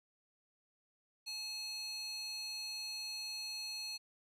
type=tone with high-pass filter; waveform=square; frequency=858 Hz; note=A5; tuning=44 cents flat; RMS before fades=-43 dBFS; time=1.26-3.98 s; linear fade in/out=20 ms; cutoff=3700 Hz; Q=9.4; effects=resampled to 32000 Hz